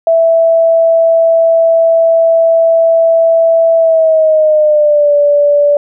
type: tone with pitch glide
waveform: sine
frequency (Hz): 659.3 to 580.6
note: E5 to D5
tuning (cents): 0 to -20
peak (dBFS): -5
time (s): 0.07-5.77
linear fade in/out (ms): 2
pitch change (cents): -220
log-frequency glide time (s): 3.77-5.14
effects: none